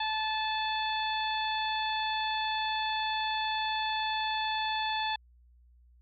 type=harmonic tone; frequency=871 Hz; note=A5; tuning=18 cents flat; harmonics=1 / 2 / 3 / 4 / 5; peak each=-31 / -37 / -39 / -36 / -42 dBFS; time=0-5.16 s; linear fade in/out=5 ms; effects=added 60 Hz sine -57 dBFS peak until 6.01 s